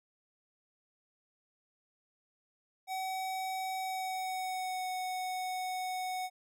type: tone with pitch glide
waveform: square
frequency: 756 to 740.4 Hz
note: F#5 to F#5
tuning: +37 to +1 cents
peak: -35 dBFS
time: 2.87-6.3 s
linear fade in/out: 50 ms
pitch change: -36 cents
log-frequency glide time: 3.79-4.88 s
effects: none